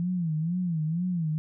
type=tone with vibrato; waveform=sine; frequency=167.9 Hz; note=E3; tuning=32 cents sharp; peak=-25 dBFS; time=0-1.38 s; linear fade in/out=0 ms; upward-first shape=sine; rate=2.1 Hz; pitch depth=150 cents each way; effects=none